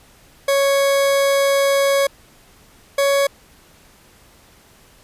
40% pulse tone pair in turn, 554.4 / 557.6 Hz, C#5 / C#5, 0 / +10 cents, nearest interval unison, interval 10 cents, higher second, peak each -13 dBFS, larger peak neither, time 0.48-2.07 / 2.98-3.27 s, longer first, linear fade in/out 5 ms, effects pink hiss -50 dBFS RMS until 5.03 s + resampled to 32000 Hz

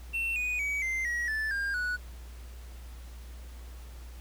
triangle tone with pitch steps, 2700 / 2476 / 2270 / 2082 / 1909.2 / 1750.7 / 1605.4 / 1472.2 Hz, E7 / D#7 / C#7 / C7 / A#6 / A6 / G6 / F#6, +41 / -9 / +41 / -9 / +41 / -9 / +41 / -9 cents, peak -27 dBFS, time 0.13-1.97 s, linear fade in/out 20 ms, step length 230 ms, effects added 60 Hz sine -42 dBFS peak until 4.2 s + pink hiss -55 dBFS RMS until 4.2 s

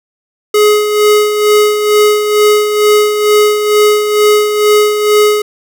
square tone with tremolo, 420.4 Hz, G#4, 21 cents sharp, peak -5 dBFS, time 0.54-5.42 s, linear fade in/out 5 ms, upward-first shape sine, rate 2.2 Hz, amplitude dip 55%, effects none

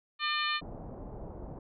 harmonic tone, 601 Hz, D5, 40 cents sharp, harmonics 2 / 3 / 4 / 5 / 6 / 7, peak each -33 / -35 / -36 / -37 / -38 / -38 dBFS, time 0.19-0.61 s, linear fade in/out 50 ms
pink low-pass noise, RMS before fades -43 dBFS, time 0.61-1.59 s, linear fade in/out 5 ms, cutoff 810 Hz, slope 24 dB/octave
effects none

